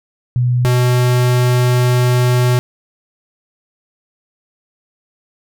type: tone pair in turn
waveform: sine / square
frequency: 123.47 / 124.08 Hz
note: B2 / B2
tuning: 0 / +9 cents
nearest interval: unison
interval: 9 cents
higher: second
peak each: -11 dBFS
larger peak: neither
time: 0.36-0.65 / 0.65-2.59 s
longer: second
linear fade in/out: 0 ms
effects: none